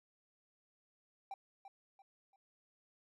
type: tone with echo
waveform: triangle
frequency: 784 Hz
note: G5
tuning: in tune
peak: -40 dBFS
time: 1.31-1.34 s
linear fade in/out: 2 ms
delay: 340 ms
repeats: 3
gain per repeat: -9 dB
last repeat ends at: 2.36 s
effects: none